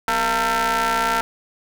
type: ring-modulated tone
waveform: sawtooth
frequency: 219.7 Hz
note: A3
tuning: 2 cents flat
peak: -11 dBFS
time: 0.08-1.21 s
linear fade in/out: 0 ms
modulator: 1130 Hz
effects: none